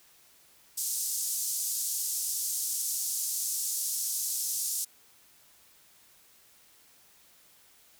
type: band-pass noise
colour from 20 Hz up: pink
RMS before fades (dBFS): -32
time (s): 0.77-4.85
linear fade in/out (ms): 10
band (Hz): 6000 to 14000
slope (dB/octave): 24
effects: white hiss -60 dBFS RMS until 7.99 s